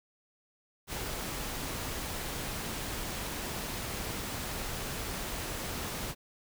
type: noise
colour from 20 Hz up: pink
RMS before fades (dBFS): -37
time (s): 0.87-6.15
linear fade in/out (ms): 50
effects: none